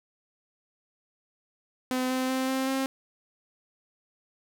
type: tone with pitch steps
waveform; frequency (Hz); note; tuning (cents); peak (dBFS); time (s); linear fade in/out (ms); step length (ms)
sawtooth; 255.4 / 258.2 / 261.1 / 263.9 / 266.9; C4 / C4 / C4 / C4 / C4; -42 / -23 / -3 / +15 / +35; -22; 1.91-2.86; 0; 190
effects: none